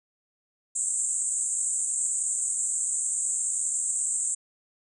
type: band-pass noise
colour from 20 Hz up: white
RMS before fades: -28 dBFS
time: 0.75-4.35 s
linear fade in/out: 10 ms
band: 7200 to 8600 Hz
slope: 96 dB/octave
effects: none